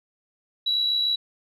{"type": "tone with amplitude modulation", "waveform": "sine", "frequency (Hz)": 3913, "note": "B7", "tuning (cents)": -17, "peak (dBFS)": -18, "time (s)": [0.66, 1.16], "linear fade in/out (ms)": 10, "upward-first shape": "sine", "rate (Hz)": 66.6, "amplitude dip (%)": 40, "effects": ["tanh soft clip ceiling -14 dBFS"]}